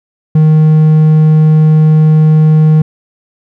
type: tone with hard clipping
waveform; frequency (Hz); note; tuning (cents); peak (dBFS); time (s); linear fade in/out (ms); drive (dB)
triangle; 155.56; D#3; 0; -4; 0.35-2.82; 5; 6
effects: none